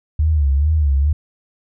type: tone with vibrato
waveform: sine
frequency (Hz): 73.42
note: D2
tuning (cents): 0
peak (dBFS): -12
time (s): 0.19-1.13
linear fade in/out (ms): 5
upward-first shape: sine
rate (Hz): 2.3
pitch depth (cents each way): 130
effects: none